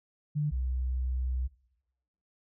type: tone pair in turn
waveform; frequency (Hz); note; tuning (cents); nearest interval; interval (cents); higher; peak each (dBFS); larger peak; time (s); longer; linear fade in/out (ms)
sine; 148.6 / 63.48; D3 / B1; +21 / +48; octave + minor third; 1473; first; -26 / -28; first; 0.35-0.51 / 0.51-1.48; second; 20
effects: noise-tail reverb RT60 0.9 s tail -22 dB re dry